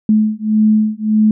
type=beating tone pair; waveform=sine; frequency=214.4 / 216.1 Hz; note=A3 / A3; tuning=-45 / -31 cents; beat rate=1.7 Hz; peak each=-13 dBFS; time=0.09-1.31 s; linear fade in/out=2 ms; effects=none